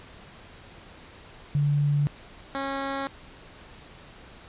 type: tone pair in turn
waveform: sine / 10% pulse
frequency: 144.9 / 273.5 Hz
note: D3 / C#4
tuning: -23 / -23 cents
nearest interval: major seventh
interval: 1100 cents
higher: second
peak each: -20 dBFS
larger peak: neither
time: 1.55-2.07 / 2.55-3.07 s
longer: neither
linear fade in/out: 0 ms
effects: pink hiss -48 dBFS RMS until 4.48 s + resampled to 8000 Hz

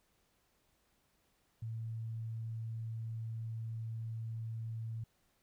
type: tone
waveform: sine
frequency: 112.9 Hz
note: A2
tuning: 45 cents sharp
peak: -38 dBFS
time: 1.62-5.04 s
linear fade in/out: 5 ms
effects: pink hiss -75 dBFS RMS until 5.42 s

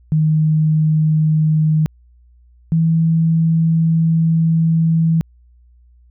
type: tone pair in turn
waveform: sine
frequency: 155.56 / 163.01 Hz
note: D#3 / E3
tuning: 0 / -19 cents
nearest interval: minor second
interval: 81 cents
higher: second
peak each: -11 dBFS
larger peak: neither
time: 0.12-1.86 / 2.72-5.21 s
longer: second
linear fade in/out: 0 ms
effects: added 60 Hz sine -46 dBFS peak until 6.1 s

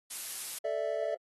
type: noise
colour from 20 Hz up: blue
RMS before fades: -37 dBFS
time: 0.1-0.59 s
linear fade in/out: 10 ms
type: chord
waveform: triangle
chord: A suspended fourth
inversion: none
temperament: equal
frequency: 440 / 587.3 / 659.3 Hz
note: A4 / D5 / E5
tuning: 0 / 0 / 0 cents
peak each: -35 / -32 / -32 dBFS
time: 0.64-1.15 s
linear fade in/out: 10 ms
effects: AAC 32 kbps

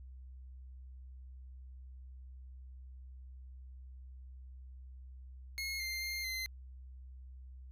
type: tone with pitch steps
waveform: 25% pulse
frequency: 2160 / 2097 / 2111 / 2065 Hz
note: C#7 / C7 / C7 / C7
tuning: -45 / +3 / +15 / -23 cents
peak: -33 dBFS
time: 5.58-6.46 s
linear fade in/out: 0 ms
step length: 220 ms
effects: added 64 Hz sine -48 dBFS peak until 7.71 s

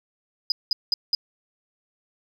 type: tone bursts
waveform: sine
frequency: 4978 Hz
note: D#8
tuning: in tune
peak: -17 dBFS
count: 4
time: 0.5-1.15 s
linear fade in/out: 2 ms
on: 20 ms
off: 190 ms
effects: tanh soft clip ceiling -14 dBFS

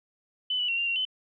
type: tone with pitch steps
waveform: sine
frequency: 3011 / 2953 / 2737 / 2785 / 2749 / 3038 Hz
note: F#7 / F#7 / F7 / F7 / F7 / F#7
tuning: +30 / -4 / -36 / -5 / -28 / +45 cents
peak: -25 dBFS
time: 0.5-1.052 s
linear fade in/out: 5 ms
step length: 92 ms
effects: none

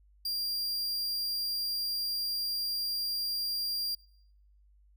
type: tone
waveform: 45% pulse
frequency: 4770 Hz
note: D8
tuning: 26 cents sharp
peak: -30 dBFS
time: 0.25-3.95 s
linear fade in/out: 5 ms
effects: noise-tail reverb RT60 0.8 s tail -24 dB re dry + added 50 Hz sine -59 dBFS peak until 4.96 s

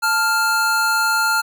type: tone pair together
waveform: square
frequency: 880 / 1396.9 Hz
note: A5 / F6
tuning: 0 / 0 cents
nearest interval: minor sixth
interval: 800 cents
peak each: -23 / -17 dBFS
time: 0.02-1.42 s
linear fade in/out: 20 ms
effects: none

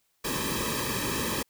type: noise with comb filter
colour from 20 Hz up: pink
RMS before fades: -30 dBFS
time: 0.24-1.43 s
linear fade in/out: 10 ms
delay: 1.4 ms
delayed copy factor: -1
effects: white hiss -72 dBFS RMS until 1.49 s

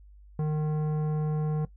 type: tone with tanh clipping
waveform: sine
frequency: 152.9 Hz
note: D#3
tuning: 30 cents flat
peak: -27 dBFS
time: 0.39-1.65 s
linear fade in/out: 2 ms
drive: 13 dB
effects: noise-tail reverb RT60 0.1 s tail -18 dB re dry + added 50 Hz sine -49 dBFS peak until 1.76 s

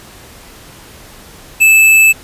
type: tone with hard clipping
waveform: sine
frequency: 2624 Hz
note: E7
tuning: 9 cents flat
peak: -5 dBFS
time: 1.6-2.13 s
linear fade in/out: 20 ms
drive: 18 dB
effects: pink hiss -37 dBFS RMS until 2.23 s + resampled to 32000 Hz

